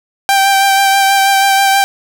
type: tone with vibrato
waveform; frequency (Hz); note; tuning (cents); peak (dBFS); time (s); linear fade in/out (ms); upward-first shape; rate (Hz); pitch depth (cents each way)
sawtooth; 784; G5; 0; -4; 0.29-1.84; 0; sine; 6.2; 17
effects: none